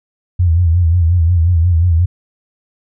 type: tone with vibrato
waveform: sine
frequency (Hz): 85.4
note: F2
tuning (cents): -38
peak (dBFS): -8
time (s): 0.39-2.06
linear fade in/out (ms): 10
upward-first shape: sine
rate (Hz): 5.6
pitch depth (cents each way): 98
effects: none